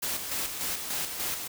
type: noise with tremolo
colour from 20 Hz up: white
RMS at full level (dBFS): -31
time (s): 0.02-1.48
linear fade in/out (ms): 10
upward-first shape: square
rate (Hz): 3.4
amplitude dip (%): 45
effects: none